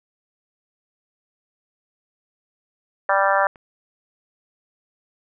harmonic tone, 196 Hz, G3, in tune, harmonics 3 / 4 / 5 / 6 / 7 / 8 / 9, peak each -21 / -22 / -23 / -24 / -24 / -25 / -26 dBFS, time 3.09-3.47 s, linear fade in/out 2 ms
click, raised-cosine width 0.5 ms, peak -31 dBFS, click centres 3.558 s
effects none

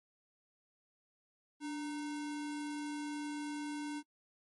sine tone with sample-and-hold, 293.7 Hz, D4, in tune, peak -37 dBFS, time 1.6-4.03 s, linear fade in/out 50 ms, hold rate 1225 Hz, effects noise-tail reverb RT60 0.1 s tail -24 dB re dry + MP3 48 kbps

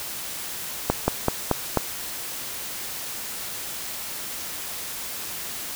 slowing click train, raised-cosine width 1 ms, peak -4 dBFS, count 5, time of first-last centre 0.9-1.773 s, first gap 180 ms, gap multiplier 1.13, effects white hiss -33 dBFS RMS until 5.75 s

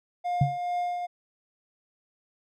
triangle tone with tremolo, 709 Hz, F5, 26 cents sharp, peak -23 dBFS, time 0.24-1.07 s, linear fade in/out 20 ms, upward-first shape triangle, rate 2.3 Hz, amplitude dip 45%
sine tone with exponential decay, 139.2 Hz, C#3, 8 cents sharp, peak -15 dBFS, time 0.41-0.58 s, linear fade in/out 5 ms, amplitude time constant 36 ms
effects none

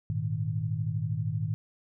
sine chord, Ab suspended second, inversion none, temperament equal, 103.83 / 116.54 / 155.56 Hz, Ab2 / Bb2 / Eb3, 0 / 0 / 0 cents, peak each -32 dBFS, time 0.1-1.54 s, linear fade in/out 0 ms, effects none

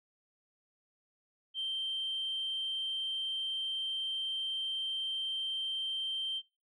sine tone, 3136 Hz, G7, in tune, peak -32 dBFS, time 1.54-6.42 s, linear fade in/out 50 ms, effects noise-tail reverb RT60 0.3 s tail -23 dB re dry + tanh soft clip ceiling -29 dBFS

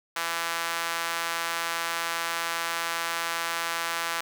sawtooth tone with high-pass filter, 167.5 Hz, E3, 28 cents sharp, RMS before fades -30 dBFS, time 0.16-4.21 s, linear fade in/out 5 ms, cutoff 1200 Hz, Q 1.2, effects none

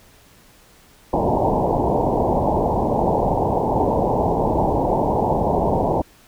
white low-pass noise, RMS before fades -19 dBFS, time 1.13-6.02 s, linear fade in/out 5 ms, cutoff 950 Hz, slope 96 dB/octave, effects pink hiss -51 dBFS RMS until 6.27 s

